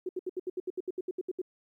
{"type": "tone bursts", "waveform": "sine", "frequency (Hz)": 366.7, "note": "F#4", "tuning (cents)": -15, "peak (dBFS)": -30, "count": 14, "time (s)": [0.06, 1.417], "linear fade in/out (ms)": 5, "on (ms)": 31, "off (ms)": 71, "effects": ["12-bit"]}